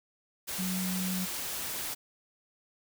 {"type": "tone in noise", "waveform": "sine", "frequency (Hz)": 185, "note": "F#3", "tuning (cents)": 0, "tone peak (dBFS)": -31, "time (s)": [0.58, 1.26], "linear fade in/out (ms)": 20, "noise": "white", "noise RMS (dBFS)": -36, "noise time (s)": [0.47, 1.95], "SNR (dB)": 2, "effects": []}